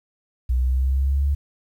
sine exponential sweep, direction up, 61.74 to 71.6 Hz, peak -17 dBFS, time 0.49-1.35 s, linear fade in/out 10 ms, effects 9-bit

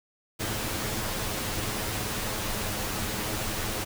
pink noise with comb filter, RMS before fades -31 dBFS, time 0.39-3.85 s, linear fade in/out 20 ms, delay 9.4 ms, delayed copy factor +0.5, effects none

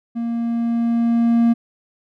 triangle tone with level ramp, 233.1 Hz, A#3, in tune, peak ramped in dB -19 to -9 dBFS, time 0.15-1.54 s, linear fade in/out 20 ms, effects none

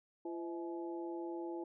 harmonic tone with a mistuned harmonic, 170 Hz, F3, 46 cents flat, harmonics 2 / 3 / 4 / 5, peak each -40 / -50 / -52 / -49 dBFS, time 0.25-1.64 s, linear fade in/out 5 ms, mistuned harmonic 4, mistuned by -94 cents, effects none

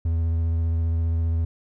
triangle tone with vibrato, 82.41 Hz, E2, in tune, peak -18 dBFS, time 0.05-1.45 s, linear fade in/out 5 ms, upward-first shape sine, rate 15 Hz, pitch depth 18 cents each way, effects none

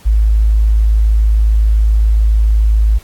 sine tone, 53.6 Hz, A1, 45 cents flat, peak -7 dBFS, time 0.05-2.99 s, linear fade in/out 20 ms, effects pink hiss -43 dBFS RMS until 3.03 s + AAC 64 kbps

